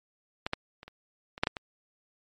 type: clicks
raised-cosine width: 0.3 ms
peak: -15 / -12 / -29 / -30 / -25 / -7 / -10 / -20 dBFS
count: 8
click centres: 0.465 / 0.534 / 0.831 / 0.88 / 1.379 / 1.435 / 1.471 / 1.568 s
effects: MP3 64 kbps